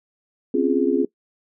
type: chord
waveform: sine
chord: Db major seventh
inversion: third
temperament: just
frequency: 259.9 / 277.2 / 346.5 / 415.8 Hz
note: C4 / Db4 / F4 / Ab4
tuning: -11 / 0 / -14 / +2 cents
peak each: -22 dBFS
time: 0.54-1.05 s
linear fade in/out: 5 ms
effects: noise-tail reverb RT60 0.1 s tail -21 dB re dry